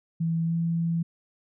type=tone with pitch glide; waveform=sine; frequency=164.81 to 167.11 Hz; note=E3 to E3; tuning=0 to +24 cents; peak=-23 dBFS; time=0.2-1.03 s; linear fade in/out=10 ms; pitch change=+24 cents; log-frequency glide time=0.44-0.55 s; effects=none